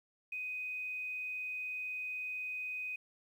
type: tone with quantisation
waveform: sine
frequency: 2502 Hz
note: D#7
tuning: 9 cents sharp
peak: -37 dBFS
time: 0.32-2.96 s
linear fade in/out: 5 ms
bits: 11
effects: none